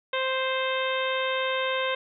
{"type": "harmonic tone", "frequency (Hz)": 523.3, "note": "C5", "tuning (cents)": 0, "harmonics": [1, 2, 3, 4, 5, 6, 7], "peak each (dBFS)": [-28, -31, -33, -34, -35, -36, -36], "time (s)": [0.13, 1.95], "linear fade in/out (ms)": 5, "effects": []}